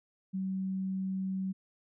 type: tone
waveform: sine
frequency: 190 Hz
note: F#3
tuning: 46 cents sharp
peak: -31 dBFS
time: 0.33-1.53 s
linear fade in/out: 20 ms
effects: none